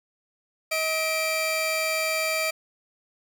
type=tone pair together; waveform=sawtooth; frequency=636 / 2352 Hz; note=D#5 / D7; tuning=+38 / +2 cents; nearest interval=octave + major seventh; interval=2264 cents; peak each=-23 dBFS; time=0.71-2.51 s; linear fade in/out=10 ms; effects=none